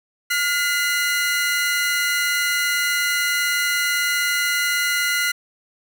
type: tone pair together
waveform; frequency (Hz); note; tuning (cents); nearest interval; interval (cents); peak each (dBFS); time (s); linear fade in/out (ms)
sawtooth; 1423.2 / 2029; F6 / B6; +32 / +46; tritone; 614; -18; 0.3-5.32; 10
effects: none